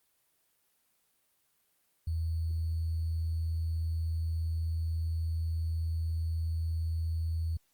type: tone with sample-and-hold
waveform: sine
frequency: 81.7 Hz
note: E2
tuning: 15 cents flat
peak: -29 dBFS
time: 2.07-7.57 s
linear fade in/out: 5 ms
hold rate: 4410 Hz
effects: white hiss -73 dBFS RMS until 7.73 s + Opus 32 kbps